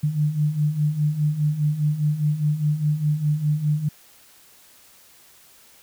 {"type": "beating tone pair", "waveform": "sine", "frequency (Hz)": [146.83, 151.73], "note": ["D3", "D#3"], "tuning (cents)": [0, -43], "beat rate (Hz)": 4.9, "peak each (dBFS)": [-25, -20], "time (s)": [0.03, 3.89], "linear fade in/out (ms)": 10, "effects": ["white hiss -52 dBFS RMS until 5.82 s"]}